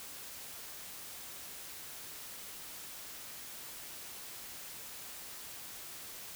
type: silence
effects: white hiss -47 dBFS RMS until 6.35 s